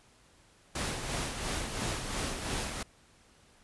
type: noise with tremolo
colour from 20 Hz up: pink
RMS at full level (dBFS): -33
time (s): 0.75-2.83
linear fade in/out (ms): 5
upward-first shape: sine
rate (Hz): 2.9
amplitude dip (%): 45
effects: pink hiss -62 dBFS RMS until 3.63 s + resampled to 24000 Hz